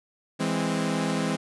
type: chord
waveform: sawtooth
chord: E augmented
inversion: none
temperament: equal with one note detuned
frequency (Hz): 164.81 / 206.6 / 261.6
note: E3 / G#3 / B#3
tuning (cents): 0 / -9 / 0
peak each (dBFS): -25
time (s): 0.39-1.37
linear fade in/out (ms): 20
effects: resampled to 24000 Hz